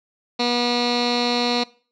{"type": "tone with low-pass filter", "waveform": "15% pulse", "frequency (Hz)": 241.8, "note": "B3", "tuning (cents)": -36, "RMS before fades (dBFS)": -21, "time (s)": [0.39, 1.64], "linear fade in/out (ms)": 10, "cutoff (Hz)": 4300, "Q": 5.3, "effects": ["noise-tail reverb RT60 0.4 s tail -21 dB re dry"]}